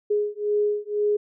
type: beating tone pair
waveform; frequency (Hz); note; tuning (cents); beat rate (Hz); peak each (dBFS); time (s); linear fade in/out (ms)
sine; 415.3 / 417.3; G#4 / G#4; 0 / +8; 2; -24; 0.1-1.17; 10
effects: none